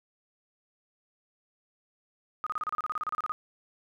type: tone bursts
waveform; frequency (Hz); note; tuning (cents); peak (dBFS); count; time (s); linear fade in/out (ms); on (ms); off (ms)
sine; 1244.5; D#6; 0; -28; 16; 2.44-3.32; 0; 25; 32
effects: none